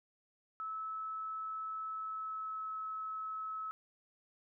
sine tone with pitch glide, 1302 to 1293.8 Hz, E6 to E6, -22 to -33 cents, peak -38 dBFS, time 0.6-3.71 s, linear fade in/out 0 ms, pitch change -11 cents, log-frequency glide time 1.83-2.77 s, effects none

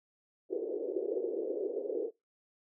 white band-pass noise, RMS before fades -35 dBFS, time 0.49-2.11 s, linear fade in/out 50 ms, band 360 to 470 Hz, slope 48 dB/octave, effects noise-tail reverb RT60 0.2 s tail -22 dB re dry

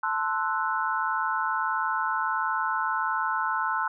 sine chord, F# half-diminished seventh, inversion first, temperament equal, 880 / 1046.5 / 1318.5 / 1480 Hz, A5 / C6 / E6 / F#6, 0 / 0 / 0 / 0 cents, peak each -30 dBFS, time 0.03-3.88 s, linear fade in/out 5 ms, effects none

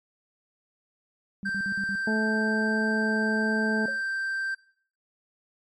sine tone bursts, 197.7 Hz, G3, 15 cents sharp, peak -32 dBFS, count 5, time 1.43-1.953 s, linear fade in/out 0 ms, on 63 ms, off 52 ms
triangle tone, 1568 Hz, G6, in tune, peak -25 dBFS, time 1.45-4.55 s, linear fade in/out 10 ms
harmonic tone, 217.3 Hz, A3, 21 cents flat, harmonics 1 / 2 / 3 / 4, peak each -25 / -31 / -35 / -37 dBFS, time 2.07-3.86 s, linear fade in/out 5 ms
sine tone with exponential decay, 550 Hz, C#5, 14 cents flat, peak -31 dBFS, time 3.88-4.03 s, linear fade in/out 2 ms, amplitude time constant 31 ms
effects noise-tail reverb RT60 0.5 s tail -19 dB re dry + MP3 48 kbps

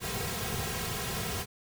pink noise with comb filter, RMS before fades -34 dBFS, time 0-1.46 s, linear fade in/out 50 ms, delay 3.4 ms, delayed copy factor -0.85, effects none

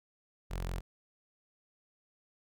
sawtooth tone with notch filter, 44.19 Hz, F1, 21 cents sharp, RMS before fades -37 dBFS, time 0.5-0.81 s, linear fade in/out 20 ms, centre 270 Hz, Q 2, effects none

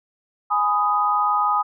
sine chord, G# minor, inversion none, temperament just, 830.6 / 996.7 / 1245.9 Hz, G#5 / B5 / D#6, 0 / +16 / +2 cents, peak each -22 / -25 / -19 dBFS, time 0.5-1.63 s, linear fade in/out 20 ms, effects none

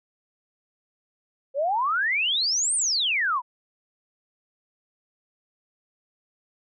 sine exponential two-way sweep, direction up then down, 523.3 to 9160 to 927 Hz, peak -21 dBFS, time 1.54-3.42 s, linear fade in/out 50 ms, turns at 2.75 s, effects none

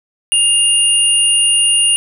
sine tone pair together, 2817 / 9475 Hz, F7 / D9, +14 / +14 cents, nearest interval octave + major sixth, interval 2100 cents, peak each -12 dBFS, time 0.32-1.96 s, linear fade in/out 0 ms, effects none

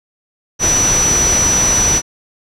sine tone in noise, 5920 Hz, F#8, in tune, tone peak -11 dBFS, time 0.59-2.02 s, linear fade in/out 50 ms, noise pink, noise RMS -18 dBFS, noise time 0.59-2.02 s, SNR +4 dB, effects low-pass 10000 Hz 12 dB/octave

